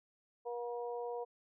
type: harmonic tone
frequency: 239.4 Hz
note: A#3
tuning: 46 cents sharp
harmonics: 2 / 3 / 4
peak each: -39 / -45 / -47 dBFS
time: 0.45-1.25 s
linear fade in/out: 20 ms
effects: none